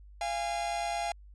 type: tone pair together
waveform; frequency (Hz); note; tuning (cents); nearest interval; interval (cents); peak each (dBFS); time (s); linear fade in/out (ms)
45% pulse; 690 / 819.3; F5 / G#5; -21 / -24; minor third; 297; -33 / -34; 0.21-1.12; 2
effects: added 50 Hz sine -49 dBFS peak until 1.34 s + resampled to 22050 Hz